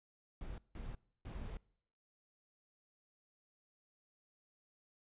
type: noise bursts at uneven times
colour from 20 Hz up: brown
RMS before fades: -45 dBFS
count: 3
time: 0.41-0.58 / 0.75-0.95 / 1.25-1.57 s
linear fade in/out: 2 ms
effects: noise-tail reverb RT60 0.7 s tail -24 dB re dry + resampled to 8000 Hz